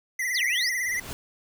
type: tone with vibrato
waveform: square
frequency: 1975.5 Hz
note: B6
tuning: in tune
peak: -26 dBFS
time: 0.19-1 s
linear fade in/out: 5 ms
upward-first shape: triangle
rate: 18 Hz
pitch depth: 99 cents each way
type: exponential two-way sweep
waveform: sine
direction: down then up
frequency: 5670 to 1864.7 to 5670 Hz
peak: -25 dBFS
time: 0.34-0.7 s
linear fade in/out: 10 ms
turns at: 0.44 s
type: noise with exponential growth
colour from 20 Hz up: pink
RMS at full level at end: -34 dBFS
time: 0.62-1.13 s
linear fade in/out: 0 ms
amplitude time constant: 110 ms
effects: none